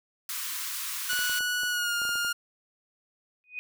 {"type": "high-pass noise", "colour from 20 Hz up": "white", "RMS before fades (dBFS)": -34, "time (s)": [0.29, 1.39], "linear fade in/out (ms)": 2, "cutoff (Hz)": 980, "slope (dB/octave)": 96}
{"type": "tone with pitch glide", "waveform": "sawtooth", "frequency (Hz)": [1469, 1413.2], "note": ["F#6", "F6"], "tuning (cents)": [-13, 20], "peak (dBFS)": -23, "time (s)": [1.09, 2.33], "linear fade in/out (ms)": 10, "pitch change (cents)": -67, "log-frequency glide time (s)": [1.68, 1.95]}
{"type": "clicks", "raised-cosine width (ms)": 1, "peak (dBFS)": -31, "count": 10, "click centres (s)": [1.132, 1.191, 1.296, 1.407, 1.634, 2.018, 2.052, 2.092, 2.156, 2.248]}
{"type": "tone with exponential growth", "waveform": "sine", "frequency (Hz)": 2489, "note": "D#7", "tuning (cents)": 0, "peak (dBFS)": -29, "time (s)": [3.44, 3.59], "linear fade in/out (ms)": 0, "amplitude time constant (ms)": 32}
{"effects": []}